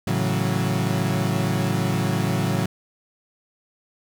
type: chord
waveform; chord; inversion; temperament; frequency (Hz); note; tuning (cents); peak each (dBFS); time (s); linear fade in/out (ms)
35% pulse; F# minor seventh; first; equal; 110 / 138.59 / 164.81 / 185; A2 / C#3 / E3 / F#3; 0 / 0 / 0 / 0; -24 / -24 / -26 / -24; 0.07-2.66; 5
effects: none